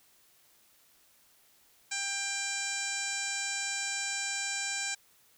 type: harmonic tone with a mistuned harmonic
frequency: 793 Hz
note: G5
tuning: 20 cents sharp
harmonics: 1 / 2 / 3 / 4 / 5 / 6 / 7 / 8 / 9 / 10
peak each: -45 / -39 / -38 / -47 / -42 / -46 / -41 / -44 / -38 / -41 dBFS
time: 1.91-4.95 s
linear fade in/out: 10 ms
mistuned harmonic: 4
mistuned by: -18 cents
effects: white hiss -64 dBFS RMS until 5.37 s